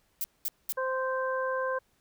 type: noise bursts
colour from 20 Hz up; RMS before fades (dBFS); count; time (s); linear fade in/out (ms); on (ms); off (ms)
violet; -31; 3; 0.21-0.723; 0; 31; 210
type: harmonic tone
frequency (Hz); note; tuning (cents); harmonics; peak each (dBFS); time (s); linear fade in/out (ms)
521; C5; -7; 1 / 2 / 3; -30 / -33 / -35; 0.77-1.79; 10
effects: pink hiss -70 dBFS RMS until 2 s